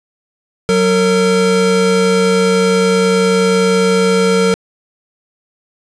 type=tone pair together; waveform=square; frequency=185.81 / 457 Hz; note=F#3 / A#4; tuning=+8 / -34 cents; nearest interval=octave + major third; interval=1558 cents; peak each=-15 / -12 dBFS; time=0.69-4.54 s; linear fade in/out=0 ms; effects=resampled to 22050 Hz + 8-bit